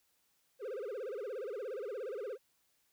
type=tone with vibrato; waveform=triangle; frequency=459.5 Hz; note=A#4; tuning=25 cents flat; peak=-36 dBFS; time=0.59-2.38 s; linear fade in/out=50 ms; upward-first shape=sine; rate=17 Hz; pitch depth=270 cents each way; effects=white hiss -75 dBFS RMS until 2.92 s